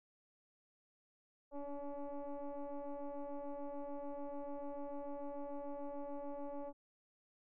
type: tone with frequency modulation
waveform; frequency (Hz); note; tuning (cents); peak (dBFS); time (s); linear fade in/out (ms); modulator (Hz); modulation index
sine; 282.6; C#4; +34; -40; 1.51-6.73; 50; 286; 1.8
effects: tanh soft clip ceiling -37 dBFS